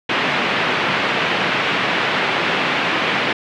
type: band-pass noise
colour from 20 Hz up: white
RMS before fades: -19 dBFS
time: 0.09-3.33 s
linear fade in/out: 5 ms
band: 130 to 2900 Hz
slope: 24 dB/octave
effects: none